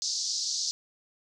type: band-pass noise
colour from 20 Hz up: pink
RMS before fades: -31 dBFS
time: 0.02-0.71 s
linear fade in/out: 0 ms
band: 4400 to 6500 Hz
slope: 48 dB/octave
effects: none